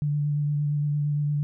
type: tone with vibrato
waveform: sine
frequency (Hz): 146.83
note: D3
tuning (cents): 0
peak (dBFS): -22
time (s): 0.02-1.43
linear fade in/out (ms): 0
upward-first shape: sine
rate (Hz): 8.7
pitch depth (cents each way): 17
effects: none